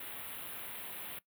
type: band-stop noise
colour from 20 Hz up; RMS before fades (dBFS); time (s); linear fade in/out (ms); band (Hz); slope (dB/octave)
white; -44; 0-1.19; 5; 3600 to 10000; 48
effects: noise-tail reverb RT60 0.1 s tail -18 dB re dry + high-pass 80 Hz 12 dB/octave